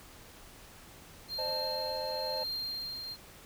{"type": "tone with tremolo", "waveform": "triangle", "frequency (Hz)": 4191, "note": "C8", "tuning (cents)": 2, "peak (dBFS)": -32, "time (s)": [1.28, 3.17], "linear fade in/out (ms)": 50, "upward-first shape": "triangle", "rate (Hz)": 1, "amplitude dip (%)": 50}
{"type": "chord", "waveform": "triangle", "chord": "A diminished", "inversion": "first", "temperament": "equal with one note detuned", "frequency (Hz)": [523.3, 610.9, 880], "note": ["C5", "Eb5", "A5"], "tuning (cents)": [0, -32, 0], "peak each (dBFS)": [-36, -37, -38], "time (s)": [1.38, 2.44], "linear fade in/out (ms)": 10}
{"effects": ["pink hiss -53 dBFS RMS until 3.45 s"]}